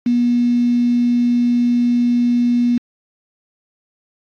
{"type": "tone with quantisation", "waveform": "sine", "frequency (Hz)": 241.3, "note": "B3", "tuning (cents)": -40, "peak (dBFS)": -12, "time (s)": [0.06, 2.78], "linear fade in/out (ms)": 5, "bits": 5, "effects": ["low-pass 3000 Hz 12 dB/octave", "AAC 64 kbps"]}